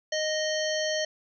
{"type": "harmonic tone", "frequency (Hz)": 620, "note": "D#5", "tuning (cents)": -6, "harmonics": [1, 3, 5, 7, 9, 10], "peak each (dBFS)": [-28, -33, -35, -36, -38, -38], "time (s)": [0.12, 1.05], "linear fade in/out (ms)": 5, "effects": []}